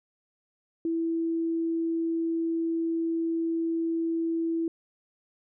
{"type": "tone", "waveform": "sine", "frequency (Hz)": 330, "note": "E4", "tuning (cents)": 2, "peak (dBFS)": -25, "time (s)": [0.85, 4.68], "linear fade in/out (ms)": 2, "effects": []}